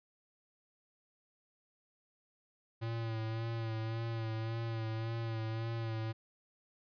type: tone with vibrato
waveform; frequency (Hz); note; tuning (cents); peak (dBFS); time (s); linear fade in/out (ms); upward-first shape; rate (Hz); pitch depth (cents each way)
square; 113.1; A2; +48; -36; 2.81-6.13; 20; sine; 1.8; 34
effects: resampled to 11025 Hz